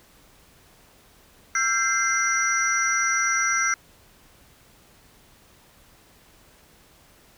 sine tone cluster, 1352 / 1581 / 2078 / 5840 Hz, E6 / G6 / C7 / F#8, +43 / +14 / -12 / -24 cents, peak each -25 dBFS, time 1.55-3.74 s, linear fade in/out 2 ms, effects tanh soft clip ceiling -11 dBFS + pink hiss -55 dBFS RMS until 7.37 s

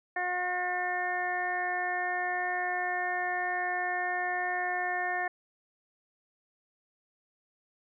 harmonic tone, 360.1 Hz, F#4, 47 cents flat, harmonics 1 / 2 / 3 / 4 / 5 / 6, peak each -41 / -32 / -42 / -43 / -32 / -42 dBFS, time 0.16-5.28 s, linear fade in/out 5 ms, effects none

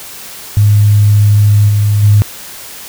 sine tone with level steps, 103.83 Hz, G#2, in tune, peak -4 / -7 / -3 dBFS, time 0.57-2.22 s, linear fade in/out 0 ms, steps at 1.68 / 2.02 s, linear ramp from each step 20 ms, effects white hiss -29 dBFS RMS until 2.88 s

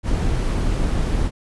brown noise with amplitude modulation, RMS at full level -18 dBFS, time 0.03-1.31 s, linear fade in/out 50 ms, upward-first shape sine, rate 279 Hz, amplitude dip 40%, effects resampled to 24000 Hz

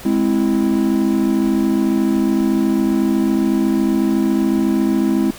triangle chord, Ab augmented, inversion none, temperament equal, 207.7 / 261.6 / 329.6 Hz, Ab3 / C4 / E4, 0 / 0 / 0 cents, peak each -16 dBFS, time 0.05-5.31 s, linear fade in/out 5 ms, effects pink hiss -36 dBFS RMS until 5.38 s

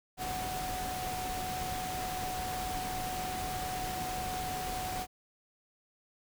sine tone in noise, 740 Hz, F#5, in tune, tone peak -36 dBFS, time 0.17-5.07 s, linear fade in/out 50 ms, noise pink, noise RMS -39 dBFS, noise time 0.17-5.07 s, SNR 0 dB, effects none

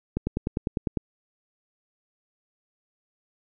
click train, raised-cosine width 3 ms, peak -12 dBFS, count 9, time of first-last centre 0.17-0.972 s, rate 9.97 Hz, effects none

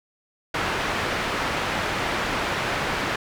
white low-pass noise, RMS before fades -26 dBFS, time 0.54-3.16 s, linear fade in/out 5 ms, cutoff 2000 Hz, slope 12 dB/octave, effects none

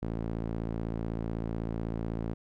sawtooth tone with band-pass filter, 56 Hz, A1, 31 cents sharp, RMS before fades -34 dBFS, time 0.02-2.34 s, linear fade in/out 10 ms, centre 250 Hz, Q 0.7, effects none

